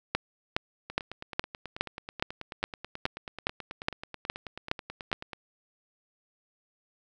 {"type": "two click trains", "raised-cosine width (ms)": 0.3, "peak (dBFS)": [-22, -9], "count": [42, 13], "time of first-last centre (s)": [[0.9, 5.332], [0.15, 5.129]], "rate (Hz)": [9.25, 2.41], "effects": []}